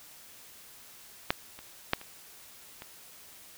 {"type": "clicks", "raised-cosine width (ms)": 0.3, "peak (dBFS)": [-8, -29, -8, -29, -26], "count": 5, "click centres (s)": [1.305, 1.59, 1.934, 2.014, 2.821], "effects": ["white hiss -52 dBFS RMS until 3.57 s"]}